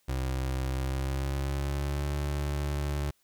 30% pulse tone with pitch glide, 65.41 to 72.16 Hz, C2 to D2, 0 to -30 cents, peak -26 dBFS, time 0.08-3.11 s, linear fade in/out 10 ms, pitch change +170 cents, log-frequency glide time 0.7-2.12 s, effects white hiss -70 dBFS RMS until 3.23 s

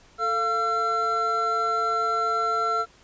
triangle tone cluster, 443.1 / 694 / 1352 Hz, A4 / F5 / E6, +12 / -11 / +43 cents, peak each -29 / -28 / -21 dBFS, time 0.18-2.86 s, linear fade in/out 50 ms, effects pink hiss -55 dBFS RMS until 3.03 s + resampled to 16000 Hz

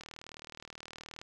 click train, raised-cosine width 0.2 ms, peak -28 dBFS, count 48, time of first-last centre 0.01-1.215 s, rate 39 Hz, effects none

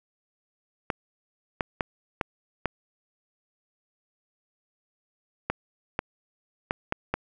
clicks, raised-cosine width 0.5 ms, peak -10 dBFS, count 10, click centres 0.902 / 1.608 / 1.808 / 2.212 / 2.657 / 5.5 / 5.991 / 6.709 / 6.924 / 7.14 s, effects none

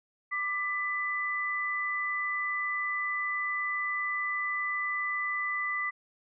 sine tone pair together, 1182 / 1994.8 Hz, D6 / B6, +11 / +17 cents, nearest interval major sixth, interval 906 cents, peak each -34 / -30 dBFS, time 0.31-5.91 s, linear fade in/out 20 ms, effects none

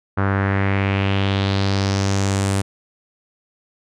sawtooth tone with low-pass filter sweep, 98 Hz, G2, in tune, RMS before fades -19 dBFS, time 0.17-2.62 s, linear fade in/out 10 ms, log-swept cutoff 1400 to 9400 Hz, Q 2.9, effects none

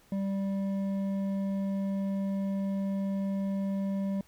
sine tone with hard clipping, 195.7 Hz, G3, 3 cents flat, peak -30 dBFS, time 0.12-4.21 s, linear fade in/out 2 ms, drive 7 dB, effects pink hiss -62 dBFS RMS until 4.27 s

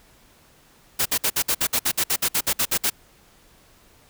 white noise bursts, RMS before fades -21 dBFS, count 16, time 0.99-2.901 s, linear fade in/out 10 ms, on 66 ms, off 57 ms, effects pink hiss -55 dBFS RMS until 4.09 s

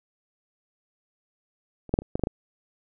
clicks, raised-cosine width 2 ms, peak -28 / -8 / -7 / -29 / -11 / -23 / -8 / -14 dBFS, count 8, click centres 1.893 / 1.94 / 1.989 / 2.02 / 2.155 / 2.195 / 2.237 / 2.271 s, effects none

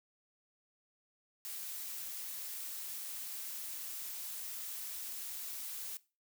blue noise, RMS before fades -43 dBFS, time 1.45-5.97 s, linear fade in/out 0 ms, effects noise-tail reverb RT60 0.3 s tail -19 dB re dry

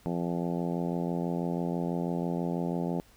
harmonic tone, 86.1 Hz, F2, 24 cents flat, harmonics 2 / 3 / 4 / 5 / 6 / 7 / 8 / 9 / 10, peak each -31 / -35 / -37 / -39 / -41 / -42 / -43 / -44 / -45 dBFS, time 0.06-3 s, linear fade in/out 0 ms, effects added 50 Hz sine -60 dBFS peak until 3.16 s + pink hiss -60 dBFS RMS until 3.16 s

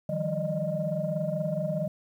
sine tone cluster, 154.2 / 170.9 / 195.1 / 593 / 618 Hz, D#3 / F3 / G3 / D5 / D#5, -15 / -37 / -8 / +17 / -12 cents, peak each -32 / -33 / -36 / -37 / -30 dBFS, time 0.09-1.88 s, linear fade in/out 5 ms, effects tanh soft clip ceiling -17 dBFS + 10-bit

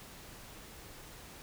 silence, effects pink hiss -51 dBFS RMS until 1.42 s

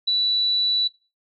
sine tone, 3951 Hz, B7, in tune, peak -17 dBFS, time 0.07-0.88 s, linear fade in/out 10 ms, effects noise-tail reverb RT60 0.3 s tail -19 dB re dry + MP3 64 kbps

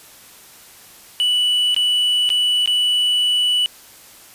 triangle tone with dropouts, 2960 Hz, F#7, in tune, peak -13 dBFS, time 1.2-3.66 s, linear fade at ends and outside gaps 0 ms, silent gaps 1.745-1.764 / 2.291-2.302 / 2.659-2.675 s, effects white hiss -44 dBFS RMS until 4.34 s + resampled to 32000 Hz

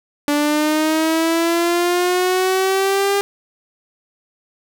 sawtooth linear sweep, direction up, 290 to 402.4 Hz, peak -11 dBFS, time 0.28-3.21 s, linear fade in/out 0 ms, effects none

